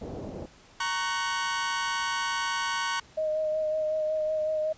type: low-pass noise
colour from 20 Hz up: white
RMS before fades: -38 dBFS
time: 0.01-0.46 s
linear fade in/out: 5 ms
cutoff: 600 Hz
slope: 24 dB/octave
type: chord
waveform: sawtooth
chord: F# major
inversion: first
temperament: equal with one note detuned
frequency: 932.3 / 1108.7 / 1505.8 Hz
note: A#5 / C#6 / F#6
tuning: 0 / 0 / +30 cents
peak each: -28 dBFS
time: 0.8-3 s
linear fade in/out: 5 ms
type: tone with vibrato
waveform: sine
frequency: 621 Hz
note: D#5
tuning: 3 cents flat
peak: -25 dBFS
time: 3.17-4.73 s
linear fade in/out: 10 ms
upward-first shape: sine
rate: 5.4 Hz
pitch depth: 19 cents each way
effects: pink hiss -55 dBFS RMS until 4.77 s + resampled to 16000 Hz